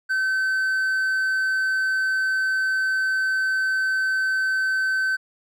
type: tone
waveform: triangle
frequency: 1535 Hz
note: G6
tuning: 37 cents flat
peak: -18 dBFS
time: 0.09-5.17 s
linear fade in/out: 20 ms
effects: none